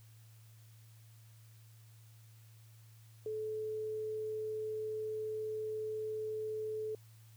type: tone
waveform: sine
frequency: 432.8 Hz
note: A4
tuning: 29 cents flat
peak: -36 dBFS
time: 3.26-6.95 s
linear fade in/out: 2 ms
effects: added 111 Hz sine -56 dBFS peak until 7.36 s + white hiss -67 dBFS RMS until 7.36 s